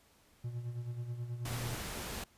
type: tone with tremolo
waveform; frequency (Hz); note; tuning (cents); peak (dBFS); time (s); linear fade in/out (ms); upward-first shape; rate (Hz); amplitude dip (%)
triangle; 120; B2; -49; -33; 0.44-1.75; 5; sine; 9.3; 60
type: noise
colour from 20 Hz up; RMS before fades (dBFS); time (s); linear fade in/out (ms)
pink; -41; 1.45-2.24; 5
effects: pink hiss -66 dBFS RMS until 2.37 s + resampled to 32000 Hz